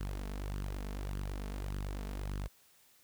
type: tone with flanger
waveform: sawtooth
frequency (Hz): 49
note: G1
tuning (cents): 0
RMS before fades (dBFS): -39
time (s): 0-2.48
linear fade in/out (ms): 10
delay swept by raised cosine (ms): 0.63 to 4.63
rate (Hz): 1.7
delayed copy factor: +0.55
effects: white hiss -65 dBFS RMS until 3.03 s